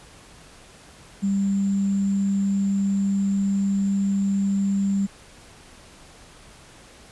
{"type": "tone with sample-and-hold", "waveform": "sine", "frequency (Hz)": 197.2, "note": "G3", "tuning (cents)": 11, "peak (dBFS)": -19, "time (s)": [1.22, 5.07], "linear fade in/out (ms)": 20, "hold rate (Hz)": 7350, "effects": ["pink hiss -48 dBFS RMS until 7.11 s", "resampled to 24000 Hz"]}